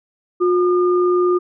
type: tone pair together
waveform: sine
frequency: 358.5 / 1210 Hz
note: F4 / D#6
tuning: +45 / -49 cents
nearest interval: octave + major sixth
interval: 2106 cents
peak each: -13 / -22 dBFS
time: 0.4-1.39 s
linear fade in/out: 20 ms
effects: none